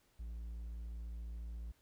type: tone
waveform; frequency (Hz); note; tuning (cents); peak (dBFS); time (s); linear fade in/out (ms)
triangle; 57.1; A#1; -35; -40; 0.19-1.72; 10
effects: pink hiss -73 dBFS RMS until 1.81 s